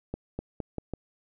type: accelerating click train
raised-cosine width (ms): 2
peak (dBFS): -19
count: 5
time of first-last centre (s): 0.14-0.937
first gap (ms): 250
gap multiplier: 0.85
effects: none